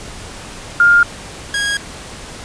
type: tone pair in turn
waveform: sine / sawtooth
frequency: 1408 / 1641 Hz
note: F6 / G#6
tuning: +14 / -21 cents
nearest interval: minor third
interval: 265 cents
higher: second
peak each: -6 / -12 dBFS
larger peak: first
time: 0.8-1.03 / 1.54-1.77 s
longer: neither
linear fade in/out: 2 ms
effects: pink hiss -32 dBFS RMS until 2.44 s + resampled to 22050 Hz